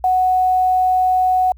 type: tone with quantisation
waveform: sine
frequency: 740 Hz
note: F#5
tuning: in tune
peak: -12 dBFS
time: 0.04-1.52 s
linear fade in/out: 2 ms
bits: 7
effects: added 60 Hz sine -39 dBFS peak until 1.57 s